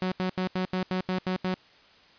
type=tone bursts; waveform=sawtooth; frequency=185 Hz; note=F#3; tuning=in tune; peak=-22 dBFS; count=9; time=0.02-1.542 s; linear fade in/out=0 ms; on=98 ms; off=80 ms; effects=white hiss -56 dBFS RMS until 2.18 s + resampled to 11025 Hz